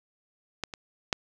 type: clicks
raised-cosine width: 0.2 ms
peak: -13 / -21 / -7 dBFS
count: 3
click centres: 0.637 / 0.738 / 1.128 s
effects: none

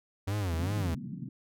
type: tone with vibrato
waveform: 45% pulse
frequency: 92.3 Hz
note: F#2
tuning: 4 cents flat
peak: -29 dBFS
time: 0.27-0.95 s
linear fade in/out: 10 ms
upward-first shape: sine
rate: 2.6 Hz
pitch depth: 230 cents each way
type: band-pass noise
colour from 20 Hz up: pink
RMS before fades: -39 dBFS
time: 0.53-1.29 s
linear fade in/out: 5 ms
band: 130 to 260 Hz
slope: 48 dB/octave
effects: none

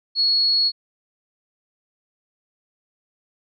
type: tone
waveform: sine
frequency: 4346 Hz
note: C#8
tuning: 35 cents flat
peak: -15 dBFS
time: 0.15-0.72 s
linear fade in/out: 50 ms
effects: MP3 96 kbps

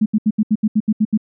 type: tone bursts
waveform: sine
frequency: 214.7 Hz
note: A3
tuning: 42 cents flat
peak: -11 dBFS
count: 10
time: 0.01-1.176 s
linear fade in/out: 10 ms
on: 50 ms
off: 74 ms
effects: none

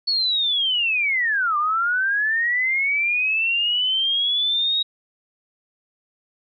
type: linear two-way sweep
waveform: sine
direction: down then up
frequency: 4435 to 1174.7 to 3805 Hz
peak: -18 dBFS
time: 0.07-4.83 s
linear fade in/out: 10 ms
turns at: 1.57 s
effects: none

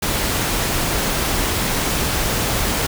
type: noise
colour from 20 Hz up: pink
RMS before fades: -20 dBFS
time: 0.02-2.87 s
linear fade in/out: 10 ms
effects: none

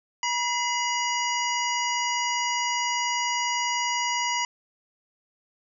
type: harmonic tone with a mistuned harmonic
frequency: 965 Hz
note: B5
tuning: 40 cents flat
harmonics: 1 / 2 / 3 / 5 / 6 / 7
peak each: -27 / -30 / -32 / -34 / -35 / -35 dBFS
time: 0.23-4.45 s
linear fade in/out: 2 ms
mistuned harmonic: 2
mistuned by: +92 cents
effects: none

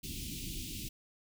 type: band-stop noise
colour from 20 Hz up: pink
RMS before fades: -41 dBFS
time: 0.03-0.89 s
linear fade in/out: 10 ms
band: 340 to 2500 Hz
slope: 48 dB/octave
effects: none

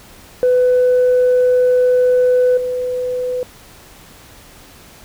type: tone with level steps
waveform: sine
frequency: 500 Hz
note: B4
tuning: 21 cents sharp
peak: -8 / -17 dBFS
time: 0.43-3.43 s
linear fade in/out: 0 ms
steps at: 2.57 s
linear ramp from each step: 5 ms
effects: tanh soft clip ceiling -7 dBFS + pink hiss -42 dBFS RMS until 5.04 s

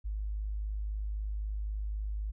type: tone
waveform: sine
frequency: 51.91 Hz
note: G#1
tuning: in tune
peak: -32 dBFS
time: 0.04-2.32 s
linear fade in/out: 20 ms
effects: none

